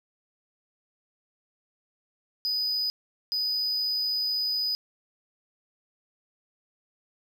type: tone bursts at uneven times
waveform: triangle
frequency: 4978 Hz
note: D#8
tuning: in tune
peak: -24 dBFS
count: 2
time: 2.45-2.9 / 3.32-4.75 s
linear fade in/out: 0 ms
effects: none